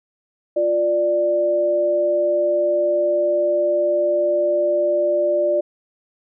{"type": "tone pair together", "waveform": "sine", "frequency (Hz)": [350.4, 590.3], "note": ["F4", "D5"], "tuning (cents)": [6, 9], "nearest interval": "major sixth", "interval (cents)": 903, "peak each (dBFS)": [-23, -16], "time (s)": [0.56, 5.61], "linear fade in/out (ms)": 10, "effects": []}